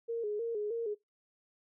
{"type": "tone with vibrato", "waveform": "sine", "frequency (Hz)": 440, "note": "A4", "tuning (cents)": 0, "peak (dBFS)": -32, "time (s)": [0.08, 0.95], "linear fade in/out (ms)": 20, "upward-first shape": "square", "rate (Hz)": 3.2, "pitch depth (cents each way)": 89, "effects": ["noise-tail reverb RT60 0.2 s tail -24 dB re dry"]}